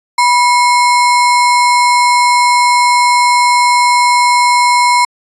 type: tone with sample-and-hold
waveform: sine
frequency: 980 Hz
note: B5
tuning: 14 cents flat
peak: -6 dBFS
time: 0.18-5.05 s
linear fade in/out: 5 ms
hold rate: 3150 Hz
effects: resampled to 24000 Hz